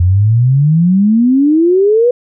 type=exponential sweep; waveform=sine; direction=up; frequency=85.8 to 500 Hz; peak=-6 dBFS; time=0-2.11 s; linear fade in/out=5 ms; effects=none